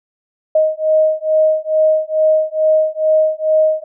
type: beating tone pair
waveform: sine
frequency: 624 / 626.3 Hz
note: D#5 / D#5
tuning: +5 / +11 cents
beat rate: 2.3 Hz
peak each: -14 dBFS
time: 0.55-3.84 s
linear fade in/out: 5 ms
effects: none